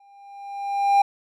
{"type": "tone with exponential growth", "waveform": "triangle", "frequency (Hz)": 800, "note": "G5", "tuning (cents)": 35, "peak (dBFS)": -10, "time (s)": [0, 1.02], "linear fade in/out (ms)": 5, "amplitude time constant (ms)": 220, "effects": []}